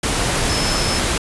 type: tone in noise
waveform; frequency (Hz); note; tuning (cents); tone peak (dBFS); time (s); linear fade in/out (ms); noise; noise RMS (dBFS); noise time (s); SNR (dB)
sine; 5220; E8; -18; -24; 0.49-0.99; 5; pink; -19; 0.03-1.18; -8
effects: resampled to 24000 Hz